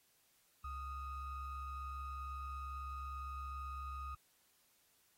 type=ring-modulated tone; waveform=triangle; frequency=655 Hz; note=E5; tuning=11 cents flat; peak=-37 dBFS; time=0.64-4.15 s; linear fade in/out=5 ms; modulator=586 Hz; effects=white hiss -73 dBFS RMS until 5.17 s + AAC 48 kbps